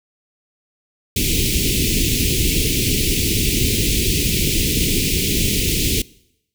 pink band-stop noise, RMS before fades -18 dBFS, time 1.16-6.02 s, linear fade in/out 5 ms, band 430 to 2300 Hz, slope 48 dB/octave, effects noise-tail reverb RT60 0.8 s tail -23 dB re dry

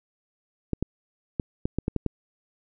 clicks, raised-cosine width 3 ms, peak -12 dBFS, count 8, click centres 0.733 / 0.826 / 1.398 / 1.655 / 1.786 / 1.881 / 1.963 / 2.063 s, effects none

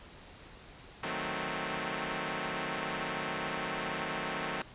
5% pulse chord, D# diminished seventh, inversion none, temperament equal, 155.56 / 185 / 220 / 261.6 Hz, D#3 / F#3 / A3 / C4, 0 / 0 / 0 / 0 cents, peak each -28 dBFS, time 1.03-4.62 s, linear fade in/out 2 ms, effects pink hiss -52 dBFS RMS until 4.74 s + resampled to 8000 Hz

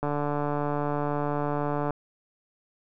click train, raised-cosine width 1 ms, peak -15 dBFS, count 275, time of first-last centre 0.03-1.907 s, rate 146 Hz, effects none

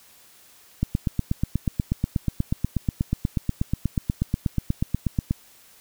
click train, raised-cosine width 5 ms, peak -9 dBFS, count 38, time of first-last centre 0.83-5.309 s, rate 8.26 Hz, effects white hiss -53 dBFS RMS until 5.8 s

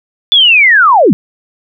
sine linear sweep, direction down, 3502 to 150.3 Hz, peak -3 dBFS, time 0.32-1.13 s, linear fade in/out 0 ms, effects none

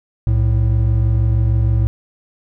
triangle tone pair together, 63.62 / 110 Hz, C2 / A2, -48 / 0 cents, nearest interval major sixth, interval 948 cents, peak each -14 / -12 dBFS, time 0.27-1.87 s, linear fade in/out 0 ms, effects none

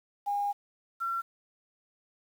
sine tone pair in turn, 813 / 1360.2 Hz, G#5 / F6, -37 / -46 cents, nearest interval major sixth, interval 891 cents, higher second, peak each -27 / -29 dBFS, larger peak first, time 0.26-0.53 / 1-1.22 s, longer first, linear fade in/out 20 ms, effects 9-bit

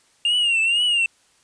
triangle tone with vibrato, 2794 Hz, F7, in tune, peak -15 dBFS, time 0.25-1.06 s, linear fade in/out 2 ms, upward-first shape triangle, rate 2.1 Hz, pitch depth 110 cents each way, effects white hiss -59 dBFS RMS until 1.43 s + resampled to 22050 Hz

